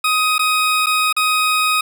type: tone with dropouts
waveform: 20% pulse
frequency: 1255 Hz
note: D#6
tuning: 15 cents sharp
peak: -9 dBFS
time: 0.04-1.81 s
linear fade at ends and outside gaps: 5 ms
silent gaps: 0.382-0.392 / 0.861-0.867 / 1.127-1.165 s
effects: none